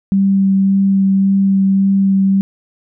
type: tone with vibrato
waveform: sine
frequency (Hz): 194.6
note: G3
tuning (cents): -12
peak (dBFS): -9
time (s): 0.12-2.41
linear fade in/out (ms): 0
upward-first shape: sine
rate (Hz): 1.8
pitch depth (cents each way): 10
effects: none